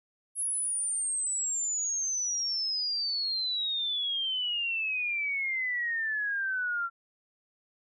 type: exponential sweep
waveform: sine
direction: down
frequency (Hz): 10780 to 1361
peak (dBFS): -28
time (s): 0.35-6.9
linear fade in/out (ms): 50
effects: none